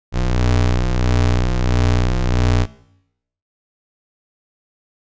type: ring-modulated tone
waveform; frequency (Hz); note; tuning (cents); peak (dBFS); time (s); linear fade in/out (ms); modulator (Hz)
35% pulse; 61.74; B1; 0; -9; 0.12-2.67; 50; 30.1
effects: noise-tail reverb RT60 0.8 s tail -19 dB re dry + resampled to 16000 Hz